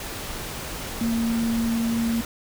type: tone in noise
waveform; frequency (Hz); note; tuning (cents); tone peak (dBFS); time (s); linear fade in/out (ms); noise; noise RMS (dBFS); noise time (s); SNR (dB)
sine; 230; A#3; -23; -21; 1.01-2.21; 2; pink; -33; 0-2.25; +9
effects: none